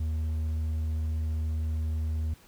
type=tone with hard clipping; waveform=sine; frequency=78.8 Hz; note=D#2; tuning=23 cents sharp; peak=-28 dBFS; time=0-2.34 s; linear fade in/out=5 ms; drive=3 dB; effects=pink hiss -57 dBFS RMS until 2.47 s